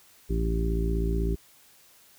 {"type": "harmonic tone", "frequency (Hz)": 56, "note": "A1", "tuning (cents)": 31, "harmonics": [1, 2, 3, 4, 5, 6, 7], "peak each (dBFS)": [-25, -38, -32, -42, -37, -38, -33], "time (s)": [0.29, 1.36], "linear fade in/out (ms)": 20, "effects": ["white hiss -57 dBFS RMS until 2.18 s"]}